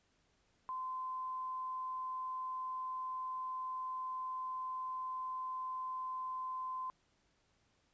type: tone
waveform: sine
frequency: 1031 Hz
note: C6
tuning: 26 cents flat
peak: -38 dBFS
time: 0.69-6.9 s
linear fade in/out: 0 ms
effects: pink hiss -75 dBFS RMS until 7.93 s + resampled to 16000 Hz